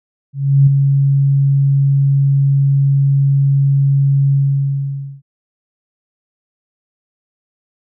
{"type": "tone with ADSR envelope", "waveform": "sine", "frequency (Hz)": 138.59, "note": "C#3", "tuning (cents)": 0, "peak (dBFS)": -4, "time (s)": [0.33, 5.22], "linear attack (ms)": 340, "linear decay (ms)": 7, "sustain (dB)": -5, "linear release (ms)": 890, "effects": []}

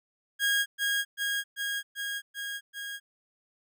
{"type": "tone with echo", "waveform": "30% pulse", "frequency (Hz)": 1635, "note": "G#6", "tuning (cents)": -28, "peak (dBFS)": -21, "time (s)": [0.39, 0.66], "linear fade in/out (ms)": 50, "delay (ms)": 390, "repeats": 6, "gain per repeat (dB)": -2, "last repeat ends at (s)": 3, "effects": []}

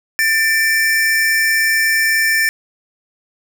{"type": "tone pair together", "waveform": "square", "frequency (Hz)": [1784.5, 2329], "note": ["A6", "D7"], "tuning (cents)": [24, -15], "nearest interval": "perfect fourth", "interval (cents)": 461, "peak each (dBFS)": [-14, -20], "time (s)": [0.19, 2.49], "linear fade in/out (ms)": 0, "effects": []}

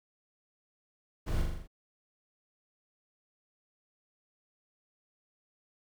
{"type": "noise with echo", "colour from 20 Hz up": "brown", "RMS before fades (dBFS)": -33, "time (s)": [1.26, 1.43], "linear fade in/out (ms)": 20, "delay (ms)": 41, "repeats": 6, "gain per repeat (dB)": -3, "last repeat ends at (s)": 1.676, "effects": []}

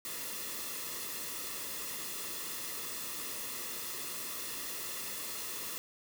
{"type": "noise with comb filter", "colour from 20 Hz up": "white", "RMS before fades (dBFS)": -40, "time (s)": [0.05, 5.78], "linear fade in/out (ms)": 0, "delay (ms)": 1.3, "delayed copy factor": -0.6, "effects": []}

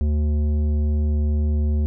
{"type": "tone with tanh clipping", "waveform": "sine", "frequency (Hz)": 74.8, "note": "D2", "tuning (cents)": 32, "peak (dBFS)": -19, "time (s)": [0.01, 1.86], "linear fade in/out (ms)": 0, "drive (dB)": 11, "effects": []}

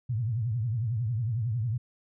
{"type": "tone with vibrato", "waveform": "sine", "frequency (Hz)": 114.9, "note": "A#2", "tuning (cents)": -25, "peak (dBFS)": -26, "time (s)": [0.09, 1.78], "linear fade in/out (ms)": 10, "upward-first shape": "triangle", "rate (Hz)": 11, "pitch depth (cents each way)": 220, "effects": []}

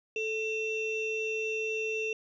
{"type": "ring-modulated tone", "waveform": "triangle", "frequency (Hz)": 1568, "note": "G6", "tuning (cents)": 0, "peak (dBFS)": -25, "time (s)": [0.16, 2.13], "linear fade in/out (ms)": 2, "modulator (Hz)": 1130, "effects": ["resampled to 16000 Hz"]}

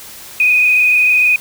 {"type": "tone with frequency modulation", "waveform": "sine", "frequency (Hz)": 2489, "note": "D#7", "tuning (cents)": 0, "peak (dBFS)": -8, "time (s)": [0.4, 1.36], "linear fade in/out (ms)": 2, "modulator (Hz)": 26.6, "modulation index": 1.7, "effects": ["white hiss -34 dBFS RMS until 1.4 s"]}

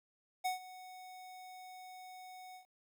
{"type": "tone with ADSR envelope", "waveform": "square", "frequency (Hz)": 740, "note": "F#5", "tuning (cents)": 0, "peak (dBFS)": -32, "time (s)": [0.44, 2.66], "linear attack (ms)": 17, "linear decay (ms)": 130, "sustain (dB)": -18, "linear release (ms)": 110, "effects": ["12-bit"]}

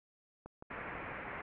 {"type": "click train", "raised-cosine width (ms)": 1, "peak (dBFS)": -34, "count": 5, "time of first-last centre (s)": [0.46, 1.118], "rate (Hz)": 6.08}
{"type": "low-pass noise", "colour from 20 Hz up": "white", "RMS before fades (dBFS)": -44, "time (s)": [0.7, 1.42], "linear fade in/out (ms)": 10, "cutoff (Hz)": 2300, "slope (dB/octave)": 48}
{"effects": []}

